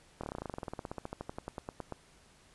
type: slowing click train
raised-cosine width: 1 ms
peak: -24 dBFS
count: 29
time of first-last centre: 0.21-1.923 s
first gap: 25 ms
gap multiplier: 1.06
effects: pink hiss -62 dBFS RMS until 2.54 s + resampled to 24000 Hz